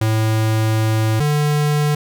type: tone pair in turn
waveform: square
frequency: 110 / 148.38 Hz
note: A2 / D3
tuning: 0 / +18 cents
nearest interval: perfect fourth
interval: 518 cents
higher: second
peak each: -15 dBFS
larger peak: neither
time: 0.01-1.2 / 1.2-1.95 s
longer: first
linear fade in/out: 5 ms
effects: none